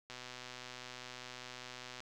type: click train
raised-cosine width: 0.2 ms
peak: -29 dBFS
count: 239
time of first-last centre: 0.1-2.004 s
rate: 125 Hz
effects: none